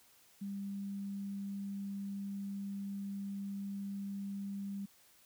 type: tone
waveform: sine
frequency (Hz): 198.6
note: G3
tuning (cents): +23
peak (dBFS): -38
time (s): 0.41-4.86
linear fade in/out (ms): 10
effects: white hiss -65 dBFS RMS until 5.25 s